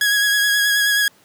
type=tone with vibrato; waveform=sawtooth; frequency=1661.2 Hz; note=G#6; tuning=in tune; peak=-11 dBFS; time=0.01-1.08 s; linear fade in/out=2 ms; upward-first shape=sine; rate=9.4 Hz; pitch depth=22 cents each way; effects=pink hiss -53 dBFS RMS until 1.24 s + high-pass 150 Hz 12 dB/octave